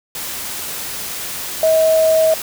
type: tone in noise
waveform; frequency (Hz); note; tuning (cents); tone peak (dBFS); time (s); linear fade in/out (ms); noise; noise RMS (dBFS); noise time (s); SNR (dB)
sine; 639; D#5; +46; -10; 1.63-2.34; 2; white; -26; 0.15-2.42; +13
effects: none